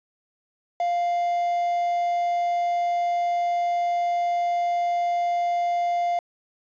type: tone with quantisation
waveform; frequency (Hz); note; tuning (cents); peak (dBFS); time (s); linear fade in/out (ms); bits
triangle; 698; F5; -1; -19; 0.8-6.19; 2; 8
effects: resampled to 16000 Hz